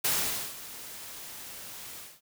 white noise with ADSR envelope, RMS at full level -26 dBFS, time 0.04-2.21 s, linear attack 9 ms, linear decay 480 ms, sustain -17 dB, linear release 230 ms, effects none

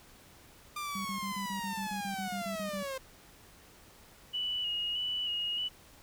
sawtooth linear sweep, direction down, 1200 to 520 Hz, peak -32 dBFS, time 0.76-2.98 s, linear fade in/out 5 ms
sine tone bursts, 196 Hz, G3, in tune, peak -37 dBFS, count 14, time 0.95-2.831 s, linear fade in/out 5 ms, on 100 ms, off 37 ms
sine tone with vibrato, 2919 Hz, F#7, 24 cents flat, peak -31 dBFS, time 4.33-5.69 s, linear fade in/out 20 ms, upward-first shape square, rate 1.6 Hz, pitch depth 27 cents each way
effects pink hiss -57 dBFS RMS until 6.02 s

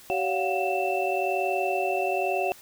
sine tone cluster, 381.9 / 564 / 705 / 746 / 2667 Hz, G4 / C#5 / F5 / F#5 / E7, -45 / +30 / +16 / +14 / +20 cents, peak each -29 / -31 / -28 / -31 / -32 dBFS, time 0.1-2.52 s, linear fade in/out 0 ms, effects white hiss -50 dBFS RMS until 2.61 s

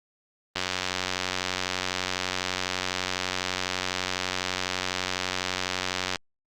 click train, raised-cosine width 0.2 ms, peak -9 dBFS, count 516, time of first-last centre 0.56-6.158 s, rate 92 Hz, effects Opus 32 kbps

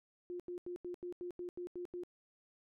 sine tone bursts, 354.4 Hz, F4, 25 cents sharp, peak -40 dBFS, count 10, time 0.3-2.035 s, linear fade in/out 0 ms, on 97 ms, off 85 ms, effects none

